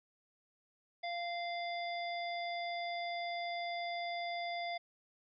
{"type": "harmonic tone with a mistuned harmonic", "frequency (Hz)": 693, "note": "F5", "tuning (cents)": -14, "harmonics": [1, 3, 5, 7], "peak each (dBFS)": [-38, -43, -48, -50], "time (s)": [1.03, 4.78], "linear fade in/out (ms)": 10, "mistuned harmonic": 5, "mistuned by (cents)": 17, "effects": []}